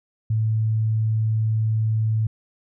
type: tone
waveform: sine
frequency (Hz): 110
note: A2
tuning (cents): 0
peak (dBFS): -18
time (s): 0.3-2.27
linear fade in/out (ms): 5
effects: none